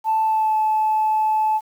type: tone with pitch glide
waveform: sine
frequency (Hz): 880 to 866.4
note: A5 to A5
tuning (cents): 0 to -27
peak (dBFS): -15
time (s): 0.04-1.61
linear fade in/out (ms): 50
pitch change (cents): -27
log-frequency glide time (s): 0.22-0.56
effects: tanh soft clip ceiling -12 dBFS + 8-bit